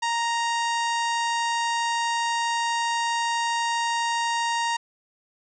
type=harmonic tone with a mistuned harmonic; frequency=932.3 Hz; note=A#5; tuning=in tune; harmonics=1 / 2 / 3 / 4 / 5 / 6 / 7 / 8 / 9; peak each=-24 / -30 / -34 / -36 / -38 / -40 / -41 / -42 / -43 dBFS; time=0.02-4.77 s; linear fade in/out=10 ms; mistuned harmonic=8; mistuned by=-70 cents; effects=none